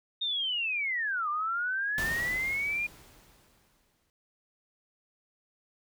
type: linear two-way sweep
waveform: sine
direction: down then up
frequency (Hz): 3702 to 1174.7 to 2438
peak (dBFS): -28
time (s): 0.21-2.87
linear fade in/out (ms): 10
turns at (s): 1.29
type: noise with exponential decay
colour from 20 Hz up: pink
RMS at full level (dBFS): -35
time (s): 1.98-4.1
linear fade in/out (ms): 0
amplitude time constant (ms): 460
effects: none